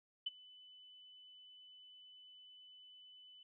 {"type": "tone with ADSR envelope", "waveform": "sine", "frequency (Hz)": 3003, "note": "F#7", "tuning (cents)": 25, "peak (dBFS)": -34, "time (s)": [0.26, 3.43], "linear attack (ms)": 8, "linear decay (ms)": 25, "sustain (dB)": -23, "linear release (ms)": 3, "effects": []}